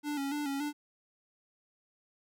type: tone with vibrato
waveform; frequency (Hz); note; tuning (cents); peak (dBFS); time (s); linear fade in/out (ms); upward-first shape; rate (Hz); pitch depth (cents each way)
square; 285.4; D4; -49; -33; 0.03-0.73; 50; square; 3.5; 54
effects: none